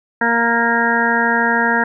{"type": "harmonic tone", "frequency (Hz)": 233.1, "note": "A#3", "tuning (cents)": 0, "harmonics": [1, 2, 3, 4, 6, 7, 8], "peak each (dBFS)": [-21, -23, -24, -19, -22, -18, -21], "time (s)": [0.21, 1.84], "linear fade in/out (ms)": 5, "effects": []}